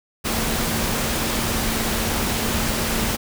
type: tone in noise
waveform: sine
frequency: 225.5 Hz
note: A3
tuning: 43 cents sharp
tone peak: -29 dBFS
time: 0.24-3.17 s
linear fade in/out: 20 ms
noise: pink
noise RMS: -23 dBFS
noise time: 0.24-3.17 s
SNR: -9 dB
effects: none